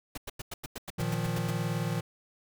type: noise bursts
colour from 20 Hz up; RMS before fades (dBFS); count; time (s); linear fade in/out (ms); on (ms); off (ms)
pink; -38; 12; 0.15-1.508; 5; 27; 94
type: chord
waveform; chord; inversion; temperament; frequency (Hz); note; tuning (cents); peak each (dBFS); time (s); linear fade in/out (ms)
square; Bb suspended fourth; none; equal; 116.54 / 155.56 / 174.61; Bb2 / Eb3 / F3; 0 / 0 / 0; -34 / -34 / -35; 0.98-2.01; 10
effects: none